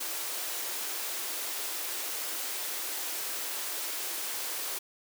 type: high-pass noise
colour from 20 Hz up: white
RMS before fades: -35 dBFS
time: 0-4.79 s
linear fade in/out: 10 ms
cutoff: 290 Hz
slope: 48 dB/octave
effects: none